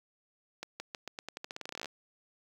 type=accelerating click train; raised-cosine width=0.2 ms; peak=-22 dBFS; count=21; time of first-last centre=0.63-1.857 s; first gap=170 ms; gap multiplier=0.87; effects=high-pass 150 Hz 12 dB/octave + 8-bit